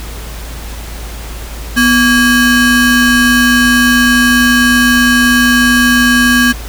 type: ring-modulated tone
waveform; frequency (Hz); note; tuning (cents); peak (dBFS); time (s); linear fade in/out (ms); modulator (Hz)
square; 695; F5; -9; -4; 1.76-6.53; 20; 941
effects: added 55 Hz sine -23 dBFS peak until 6.68 s + pink hiss -29 dBFS RMS until 6.68 s